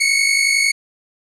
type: tone pair together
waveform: sawtooth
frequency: 2180 / 2231 Hz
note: C#7 / C#7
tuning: -29 / +11 cents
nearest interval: unison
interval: 40 cents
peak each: -13 dBFS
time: 0-0.72 s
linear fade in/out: 10 ms
effects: resampled to 24000 Hz + 8-bit